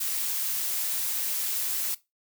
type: noise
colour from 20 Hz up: blue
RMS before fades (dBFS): -29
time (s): 0-1.95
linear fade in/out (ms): 10
effects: noise-tail reverb RT60 0.2 s tail -18 dB re dry